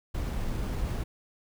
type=noise with sample-and-hold; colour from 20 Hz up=brown; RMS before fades=-31 dBFS; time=0.14-1.04 s; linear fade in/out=10 ms; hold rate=11025 Hz; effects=none